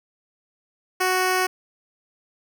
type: tone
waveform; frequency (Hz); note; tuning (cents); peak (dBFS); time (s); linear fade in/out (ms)
10% pulse; 370.2; F#4; +1; -11; 1-1.47; 10
effects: none